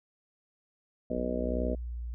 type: harmonic tone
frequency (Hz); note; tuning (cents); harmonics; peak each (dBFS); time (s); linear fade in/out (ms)
61.74; B1; 0; 1 / 3 / 4 / 5 / 6 / 7 / 8 / 9 / 10; -41 / -39 / -34 / -42 / -40 / -41 / -36 / -43 / -36; 1.1-1.75; 5
type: tone with pitch glide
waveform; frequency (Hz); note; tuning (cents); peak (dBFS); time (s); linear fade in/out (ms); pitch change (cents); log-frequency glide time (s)
sine; 60.3 to 59.13; B1 to A#1; -41 to +25; -34; 1.17-2.14; 0; -34; 1.77-1.97
effects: none